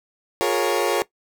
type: chord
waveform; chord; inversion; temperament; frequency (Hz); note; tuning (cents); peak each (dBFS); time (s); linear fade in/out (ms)
30% pulse; Bb minor seventh; second; equal with one note detuned; 355.9 / 415.3 / 466.2 / 554.4; F4 / Ab4 / Bb4 / Db5; +33 / 0 / 0 / 0; -22; 0.41-1.02; 0
effects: noise-tail reverb RT60 0.1 s tail -18 dB re dry